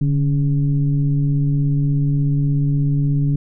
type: tone with frequency modulation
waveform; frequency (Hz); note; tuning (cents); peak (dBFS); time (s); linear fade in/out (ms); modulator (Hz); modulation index
sine; 144.3; D3; -30; -14; 0.01-3.36; 5; 136; 0.61
effects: none